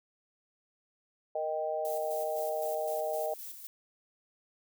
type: chord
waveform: sine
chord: Eb major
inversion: second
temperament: equal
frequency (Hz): 466.2 / 622.3 / 784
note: Bb4 / Eb5 / G5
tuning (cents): 0 / 0 / 0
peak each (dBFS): -38 / -32 / -37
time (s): 1.35-3.34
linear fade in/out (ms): 5
type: noise with tremolo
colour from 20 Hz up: violet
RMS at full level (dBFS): -43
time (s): 1.85-3.67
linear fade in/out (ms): 0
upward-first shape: square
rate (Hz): 3.9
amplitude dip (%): 45
effects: none